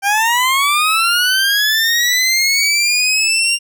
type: linear sweep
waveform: 20% pulse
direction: up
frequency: 780 to 2800 Hz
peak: -7 dBFS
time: 0.02-3.59 s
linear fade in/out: 50 ms
effects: none